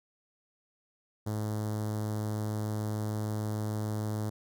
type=tone with notch filter; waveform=sawtooth; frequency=106.7 Hz; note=G#2; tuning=47 cents sharp; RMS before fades=-33 dBFS; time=1.26-4.3 s; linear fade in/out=10 ms; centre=2500 Hz; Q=0.51; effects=none